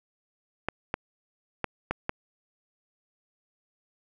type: clicks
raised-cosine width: 0.5 ms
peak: -12 dBFS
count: 5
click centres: 0.686 / 0.941 / 1.643 / 1.91 / 2.094 s
effects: none